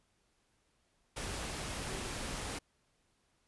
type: tone in noise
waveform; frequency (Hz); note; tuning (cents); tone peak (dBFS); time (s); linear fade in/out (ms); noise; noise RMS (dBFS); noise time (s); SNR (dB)
sine; 380; F#4; +46; -49; 1.89-2.11; 10; pink; -40; 1.16-2.59; -12
effects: pink hiss -75 dBFS RMS until 3.47 s + resampled to 24000 Hz